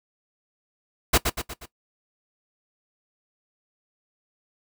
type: noise with echo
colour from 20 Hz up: pink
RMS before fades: -17 dBFS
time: 1.13-1.18 s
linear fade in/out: 10 ms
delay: 120 ms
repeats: 4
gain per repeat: -6 dB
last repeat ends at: 1.66 s
effects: noise-tail reverb RT60 0.1 s tail -17 dB re dry